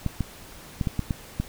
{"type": "clicks", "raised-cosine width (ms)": 5, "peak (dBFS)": -12, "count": 7, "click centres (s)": [0.063, 0.207, 0.812, 0.872, 0.993, 1.108, 1.4], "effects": ["pink hiss -45 dBFS RMS until 1.48 s"]}